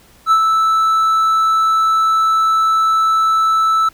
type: tone with ADSR envelope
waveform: triangle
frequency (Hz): 1315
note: E6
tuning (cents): -5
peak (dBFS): -5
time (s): 0.26-3.89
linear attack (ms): 55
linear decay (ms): 70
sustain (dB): -4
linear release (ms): 6
effects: pink hiss -48 dBFS RMS until 3.93 s